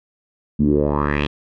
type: tone with low-pass filter sweep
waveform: 10% pulse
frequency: 72.9 Hz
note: D2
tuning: 12 cents flat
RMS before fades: -18 dBFS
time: 0.59-1.27 s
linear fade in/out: 10 ms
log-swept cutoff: 200 to 3400 Hz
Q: 4.1
effects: none